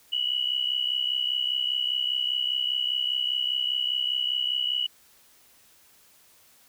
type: tone pair together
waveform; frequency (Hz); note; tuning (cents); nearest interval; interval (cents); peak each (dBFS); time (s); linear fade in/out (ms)
sine; 2907 / 2972; F#7 / F#7; -31 / +7; unison; 38; -27 / -27; 0.12-4.87; 10
effects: white hiss -58 dBFS RMS until 6.68 s